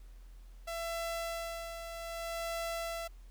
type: tone with tremolo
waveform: sawtooth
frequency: 670 Hz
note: E5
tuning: 28 cents sharp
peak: -31 dBFS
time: 0.67-3.08 s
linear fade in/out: 10 ms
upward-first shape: sine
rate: 0.64 Hz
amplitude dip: 55%
effects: added 42 Hz sine -49 dBFS peak until 3.3 s + pink hiss -68 dBFS RMS until 3.3 s